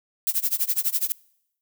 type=noise with tremolo; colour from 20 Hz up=violet; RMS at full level=-21 dBFS; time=0.27-1.12 s; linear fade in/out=0 ms; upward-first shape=sine; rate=12 Hz; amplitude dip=95%; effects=noise-tail reverb RT60 0.8 s tail -25 dB re dry